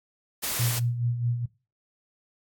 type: noise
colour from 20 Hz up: white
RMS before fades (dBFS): -29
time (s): 0.42-0.8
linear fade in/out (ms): 20
type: tone with tremolo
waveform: sine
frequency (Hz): 119.8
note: A#2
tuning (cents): +48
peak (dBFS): -22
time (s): 0.59-1.46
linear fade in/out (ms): 10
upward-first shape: sine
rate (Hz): 4.7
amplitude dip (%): 60
effects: noise-tail reverb RT60 0.3 s tail -19 dB re dry + AAC 64 kbps